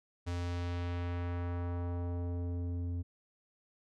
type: tone with low-pass filter sweep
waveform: square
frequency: 87.5 Hz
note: F2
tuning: 4 cents sharp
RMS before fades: -36 dBFS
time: 0.26-3.03 s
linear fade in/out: 20 ms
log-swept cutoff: 7300 to 230 Hz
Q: 0.91
effects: none